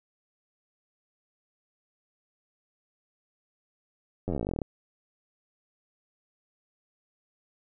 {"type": "slowing click train", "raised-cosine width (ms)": 2, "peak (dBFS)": -18, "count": 20, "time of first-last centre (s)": [4.28, 4.618], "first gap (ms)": 10, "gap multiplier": 1.06, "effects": []}